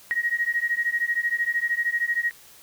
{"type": "beating tone pair", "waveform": "sine", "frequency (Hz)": [1883, 1896], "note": ["A#6", "A#6"], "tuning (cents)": [17, 29], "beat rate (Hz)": 13, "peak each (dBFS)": -25, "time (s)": [0.11, 2.31], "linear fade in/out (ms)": 0, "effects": ["white hiss -50 dBFS RMS until 2.62 s"]}